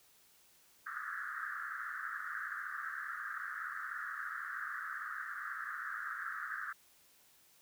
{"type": "band-pass noise", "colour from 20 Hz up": "white", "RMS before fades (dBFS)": -42, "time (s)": [0.86, 6.73], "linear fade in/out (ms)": 10, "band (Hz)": [1200, 1800], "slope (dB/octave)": 96, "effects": ["white hiss -66 dBFS RMS until 7.61 s"]}